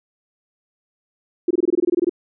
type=tone bursts; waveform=sine; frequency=349.2 Hz; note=F4; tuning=in tune; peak=-13 dBFS; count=13; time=1.48-2.095 s; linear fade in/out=5 ms; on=27 ms; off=22 ms; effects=none